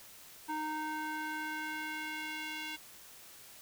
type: tone with band-pass filter sweep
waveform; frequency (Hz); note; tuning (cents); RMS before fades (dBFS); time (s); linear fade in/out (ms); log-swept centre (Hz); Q
square; 309.1; D#4; -11; -39; 0.48-2.77; 20; 1000 to 2800; 1.7
effects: white hiss -54 dBFS RMS until 3.61 s